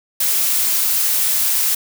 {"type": "noise", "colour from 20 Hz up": "blue", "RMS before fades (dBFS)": -17, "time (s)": [0.2, 1.75], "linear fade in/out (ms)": 5, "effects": []}